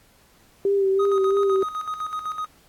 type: tone with vibrato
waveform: sine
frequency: 392 Hz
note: G4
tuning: in tune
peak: -17 dBFS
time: 0.65-1.63 s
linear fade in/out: 2 ms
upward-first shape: sine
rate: 3 Hz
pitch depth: 34 cents each way
type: tone with tremolo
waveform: triangle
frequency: 1251 Hz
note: D#6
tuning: 9 cents sharp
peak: -23 dBFS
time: 0.99-2.46 s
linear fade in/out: 10 ms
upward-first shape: square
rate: 7.9 Hz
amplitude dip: 60%
effects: pink hiss -57 dBFS RMS until 2.68 s + AAC 64 kbps